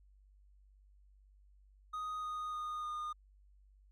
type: tone with pitch steps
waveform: triangle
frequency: 1247 / 1238.4 / 1229.8 / 1221.3 Hz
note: D#6 / D#6 / D#6 / D#6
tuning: +3 / -9 / -21 / -33 cents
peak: -36 dBFS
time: 1.93-3.13 s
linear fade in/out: 10 ms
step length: 300 ms
effects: added 49 Hz sine -61 dBFS peak until 3.91 s